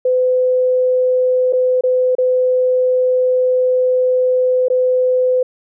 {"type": "tone with dropouts", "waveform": "sine", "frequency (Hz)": 507, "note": "B4", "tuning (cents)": 45, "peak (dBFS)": -11, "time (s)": [0.05, 5.43], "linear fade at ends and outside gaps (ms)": 5, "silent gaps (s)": [[1.526, 1.532], [1.81, 1.836], [2.152, 2.183], [4.684, 4.7]], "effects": []}